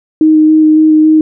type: tone with vibrato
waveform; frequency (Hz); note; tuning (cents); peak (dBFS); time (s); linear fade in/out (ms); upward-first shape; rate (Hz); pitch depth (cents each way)
sine; 311.1; D#4; 0; -3; 0.21-1.21; 2; square; 3.6; 9
effects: none